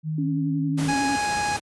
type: tone with pitch glide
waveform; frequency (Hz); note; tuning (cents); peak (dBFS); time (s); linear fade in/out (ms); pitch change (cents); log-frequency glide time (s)
sine; 156.1 to 155.02; D#3 to D#3; +6 to -6; -24; 0.03-0.94; 50; -12; 0.52-0.69
type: tone with vibrato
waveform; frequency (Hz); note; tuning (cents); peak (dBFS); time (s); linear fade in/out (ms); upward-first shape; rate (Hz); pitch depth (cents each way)
sine; 277.2; C#4; 0; -24; 0.18-1.16; 5; sine; 11; 51
type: noise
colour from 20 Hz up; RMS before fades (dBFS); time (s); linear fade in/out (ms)
pink; -32; 0.77-1.6; 20
type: harmonic tone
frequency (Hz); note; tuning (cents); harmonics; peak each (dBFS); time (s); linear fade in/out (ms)
830.6; G#5; 0; 1 / 2 / 3 / 5 / 6 / 7 / 8 / 9 / 10; -24 / -30 / -34 / -38 / -40 / -41 / -42 / -43 / -44; 0.88-1.57; 10
effects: high-pass 80 Hz 12 dB/octave + resampled to 24000 Hz